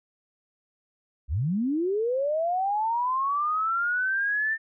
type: linear sweep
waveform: sine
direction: up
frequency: 55.6 to 1800 Hz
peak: -23 dBFS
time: 1.28-4.58 s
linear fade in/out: 50 ms
effects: none